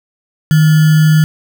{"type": "tone with sample-and-hold", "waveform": "sine", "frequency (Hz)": 155.56, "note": "D#3", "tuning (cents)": 0, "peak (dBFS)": -5, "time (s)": [0.51, 1.24], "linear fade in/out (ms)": 0, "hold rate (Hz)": 1575, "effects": []}